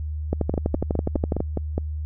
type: two click trains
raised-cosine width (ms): 2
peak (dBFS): -11 / -9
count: 7 / 14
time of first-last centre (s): 0.54-1.78 / 0.33-1.404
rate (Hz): 4.84 / 12.1
effects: added 76 Hz sine -26 dBFS peak until 2.05 s